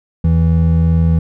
triangle tone pair together, 81.6 / 164.15 Hz, E2 / E3, -17 / -7 cents, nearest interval octave, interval 1210 cents, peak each -10 dBFS, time 0.24-1.19 s, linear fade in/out 5 ms, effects none

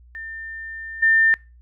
sine tone with level steps, 1800 Hz, A6, 39 cents sharp, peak -31 / -13 dBFS, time 0.15-1.34 s, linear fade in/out 0 ms, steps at 1.02 s, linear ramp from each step 10 ms, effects noise-tail reverb RT60 0.3 s tail -26 dB re dry + added 60 Hz sine -46 dBFS peak until 1.61 s

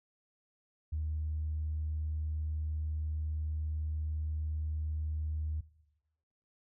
sine tone, 77.2 Hz, D#2, 13 cents flat, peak -31 dBFS, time 0.92-5.61 s, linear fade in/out 10 ms, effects noise-tail reverb RT60 1.0 s tail -20 dB re dry + tanh soft clip ceiling -27 dBFS

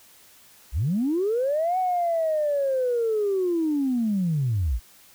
sine linear two-way sweep, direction up then down, 48.1 to 751 to 48.1 Hz, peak -20 dBFS, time 0.72-4.8 s, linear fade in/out 50 ms, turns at 1.78 s, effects tanh soft clip ceiling -16 dBFS + white hiss -53 dBFS RMS until 5.14 s

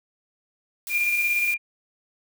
blue noise, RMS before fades -34 dBFS, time 0.87-1.54 s, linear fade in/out 0 ms
sine tone with tremolo, 2400 Hz, D7, 37 cents sharp, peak -19 dBFS, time 0.89-1.58 s, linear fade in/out 50 ms, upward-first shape square, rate 17 Hz, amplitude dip 30%
effects none

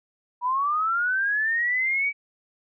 sine linear sweep, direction up, 960 to 2292 Hz, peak -21 dBFS, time 0.41-2.13 s, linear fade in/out 50 ms, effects none

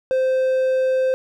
triangle tone, 520 Hz, C5, 11 cents flat, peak -14 dBFS, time 0.11-1.14 s, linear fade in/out 0 ms, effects none

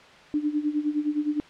sine tone with tremolo, 298.2 Hz, D4, 27 cents sharp, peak -20 dBFS, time 0.34-1.4 s, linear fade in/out 0 ms, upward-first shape sine, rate 9.7 Hz, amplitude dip 80%, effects white hiss -49 dBFS RMS until 1.49 s + low-pass 3000 Hz 12 dB/octave

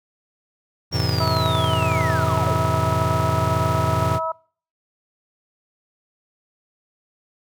square chord, F major seventh, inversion none, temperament just, 87.31 / 109.13 / 130.96 / 163.7 Hz, F2 / A2 / C3 / E3, 0 / -14 / +2 / -12 cents, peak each -26 / -25 / -26 / -28 dBFS, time 0.91-4.2 s, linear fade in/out 50 ms
triangle linear sweep, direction down, 5588 to 277.2 Hz, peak -26 dBFS, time 0.92-2.57 s, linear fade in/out 10 ms
harmonic tone, 323.5 Hz, E4, 32 cents flat, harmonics 2 / 3 / 4, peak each -26 / -26 / -26 dBFS, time 1.2-4.32 s, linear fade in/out 5 ms
effects noise-tail reverb RT60 0.5 s tail -26 dB re dry

